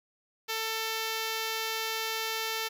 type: tone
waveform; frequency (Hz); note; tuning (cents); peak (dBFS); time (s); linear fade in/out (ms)
5% pulse; 445; A4; +20; -19; 0.48-2.69; 20
effects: none